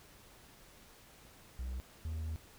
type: tone pair in turn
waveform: triangle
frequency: 63 / 79.52 Hz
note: B1 / D#2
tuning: +35 / +38 cents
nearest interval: major third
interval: 403 cents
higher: second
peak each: -35 / -34 dBFS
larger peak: second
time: 1.59-1.8 / 2.05-2.36 s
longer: second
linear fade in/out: 0 ms
effects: pink hiss -59 dBFS RMS until 2.58 s